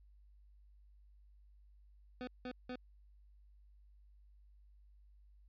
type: tone bursts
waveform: 25% pulse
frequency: 250.9 Hz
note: B3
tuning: 28 cents sharp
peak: -38 dBFS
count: 3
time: 2.21-2.756 s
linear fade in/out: 0 ms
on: 62 ms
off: 180 ms
effects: added 50 Hz sine -60 dBFS peak until 5.48 s + resampled to 11025 Hz